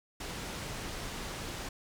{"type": "low-pass noise", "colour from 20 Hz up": "pink", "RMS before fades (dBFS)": -40, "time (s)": [0.2, 1.69], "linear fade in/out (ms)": 5, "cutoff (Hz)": 8600, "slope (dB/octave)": 12, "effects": []}